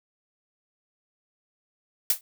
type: noise with exponential decay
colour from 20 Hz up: blue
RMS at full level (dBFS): -17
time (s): 2.1-2.21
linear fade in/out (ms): 2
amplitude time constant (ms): 23
effects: none